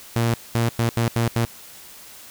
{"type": "tone bursts at uneven times", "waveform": "sawtooth", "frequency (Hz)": 116.54, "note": "A#2", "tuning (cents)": 0, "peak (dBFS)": -14, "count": 6, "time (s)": [[0.16, 0.34], [0.55, 0.69], [0.79, 0.89], [0.97, 1.08], [1.16, 1.28], [1.36, 1.45]], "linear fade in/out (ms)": 0, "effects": ["white hiss -43 dBFS RMS until 2.3 s"]}